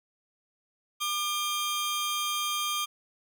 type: tone pair together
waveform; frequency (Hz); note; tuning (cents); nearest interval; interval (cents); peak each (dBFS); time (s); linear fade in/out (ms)
sawtooth; 1200 / 3204; D6 / G7; +37 / +37; octave + perfect fourth; 1700; -27 / -28; 1-2.86; 20
effects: none